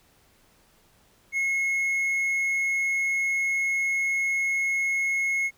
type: tone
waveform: triangle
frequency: 2171 Hz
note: C#7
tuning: 37 cents flat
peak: -21 dBFS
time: 1.32-5.51 s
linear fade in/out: 50 ms
effects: pink hiss -61 dBFS RMS until 5.57 s